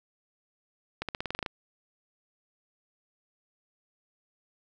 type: accelerating click train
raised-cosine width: 0.3 ms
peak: -16 dBFS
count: 10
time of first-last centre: 1.02-1.462 s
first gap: 67 ms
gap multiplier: 0.92
effects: none